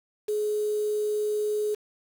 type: tone with quantisation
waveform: sine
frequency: 421.7 Hz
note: G#4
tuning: 26 cents sharp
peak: -24 dBFS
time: 0.28-1.75 s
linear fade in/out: 10 ms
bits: 7
effects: none